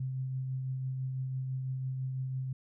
sine tone with tremolo, 130.81 Hz, C3, in tune, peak -31 dBFS, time 0-2.53 s, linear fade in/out 5 ms, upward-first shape triangle, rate 6 Hz, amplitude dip 30%, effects none

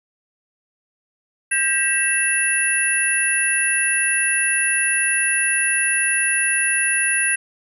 sine tone cluster, 1591 / 1934 / 2664 / 9970 / 10510 Hz, G6 / B6 / E7 / D#9 / E9, +25 / -37 / +18 / +2 / -6 cents, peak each -23 dBFS, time 1.51-7.36 s, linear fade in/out 10 ms, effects none

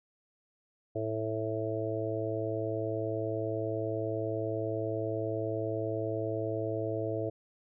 harmonic tone, 110 Hz, A2, in tune, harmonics 1 / 3 / 4 / 5 / 6, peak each -37 / -37 / -36 / -38 / -37 dBFS, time 0.95-7.3 s, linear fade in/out 10 ms, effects none

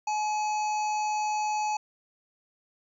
harmonic tone with a mistuned harmonic, 849 Hz, G#5, 38 cents sharp, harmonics 1 / 3 / 5 / 7 / 8, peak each -26 / -38 / -45 / -43 / -44 dBFS, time 0.07-1.77 s, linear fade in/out 5 ms, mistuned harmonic 5, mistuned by +100 cents, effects 11-bit

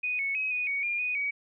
sine tone with pitch steps, 2486 / 2209 / 2542 / 2478 / 2238 / 2406 / 2482 / 2262 Hz, D#7 / C#7 / D#7 / D#7 / C#7 / D7 / D#7 / C#7, -2 / -7 / +36 / -8 / +16 / +41 / -5 / +34 cents, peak -27 dBFS, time 0.03-1.31 s, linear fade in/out 10 ms, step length 160 ms, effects none

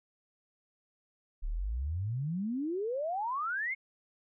sine exponential sweep, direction up, 32.76 to 2217 Hz, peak -31 dBFS, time 1.42-3.75 s, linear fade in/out 20 ms, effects none

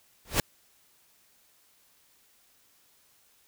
pink noise with exponential growth, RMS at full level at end -19 dBFS, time 0.25-0.4 s, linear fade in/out 2 ms, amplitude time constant 31 ms, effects white hiss -64 dBFS RMS until 3.47 s

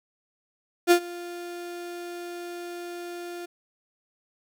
35% pulse tone with ADSR envelope, 349.2 Hz, F4, in tune, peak -11 dBFS, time 0.87-3.46 s, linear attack 41 ms, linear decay 83 ms, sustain -22 dB, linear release 10 ms, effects none

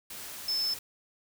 sine tone in noise, 5260 Hz, E8, 5 cents flat, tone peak -27 dBFS, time 0.48-0.74 s, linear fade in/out 5 ms, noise white, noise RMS -42 dBFS, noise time 0.1-0.79 s, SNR +12 dB, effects none

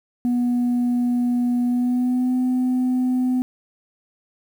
sine tone with pitch glide, 243.8 to 253.1 Hz, B3 to B3, -22 to +43 cents, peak -15 dBFS, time 0.25-3.42 s, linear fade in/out 0 ms, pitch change +65 cents, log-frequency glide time 1.65-2.34 s, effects tanh soft clip ceiling -16 dBFS + 8-bit

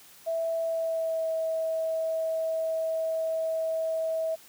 sine tone with pitch glide, 658 to 645.9 Hz, E5 to E5, -3 to -35 cents, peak -26 dBFS, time 0.26-4.36 s, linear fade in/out 20 ms, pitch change -32 cents, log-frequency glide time 0.62-1.31 s, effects white hiss -53 dBFS RMS until 4.48 s + high-pass 80 Hz 12 dB/octave

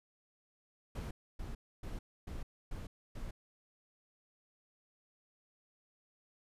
brown noise bursts, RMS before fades -42 dBFS, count 6, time 0.95-3.31 s, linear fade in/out 5 ms, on 160 ms, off 280 ms, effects resampled to 32000 Hz

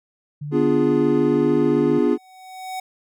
sine tone with pitch glide, 146.83 to 149.48 Hz, D3 to D3, 0 to +31 cents, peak -27 dBFS, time 0.41-1.99 s, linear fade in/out 10 ms, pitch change +31 cents, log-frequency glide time 0.88-1.64 s
triangle chord, B diminished seventh, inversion none, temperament equal, 246.9 / 293.7 / 349.2 / 415.3 Hz, B3 / D4 / F4 / Ab4, 0 / 0 / 0 / 0 cents, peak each -19 dBFS, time 0.51-2.18 s, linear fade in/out 50 ms
square tone with exponential growth, 750 Hz, F#5, 23 cents sharp, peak -26 dBFS, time 1.83-2.8 s, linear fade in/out 5 ms, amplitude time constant 210 ms
effects none

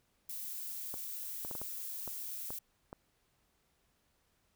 violet noise, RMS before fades -42 dBFS, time 0.29-2.59 s, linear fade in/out 5 ms
clicks, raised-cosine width 1 ms, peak -30 dBFS, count 8, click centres 0.941 / 1.449 / 1.512 / 1.552 / 1.616 / 2.077 / 2.505 / 2.929 s
effects pink hiss -75 dBFS RMS until 4.55 s

